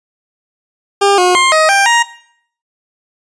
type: tone with pitch steps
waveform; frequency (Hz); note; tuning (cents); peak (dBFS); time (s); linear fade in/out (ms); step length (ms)
20% pulse; 400.4 / 360.8 / 1059 / 629 / 792 / 940; G4 / F#4 / C6 / D#5 / G5 / A#5; +37 / -44 / +21 / +19 / +18 / +14; -3; 1.01-2.03; 10; 170
effects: noise-tail reverb RT60 0.6 s tail -17 dB re dry + resampled to 22050 Hz